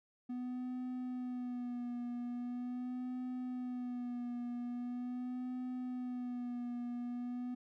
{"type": "tone with vibrato", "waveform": "triangle", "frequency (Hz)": 246.9, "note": "B3", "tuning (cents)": 0, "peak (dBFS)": -36, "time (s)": [0.29, 7.55], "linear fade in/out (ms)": 10, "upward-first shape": "sine", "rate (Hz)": 0.42, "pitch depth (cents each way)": 37, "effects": []}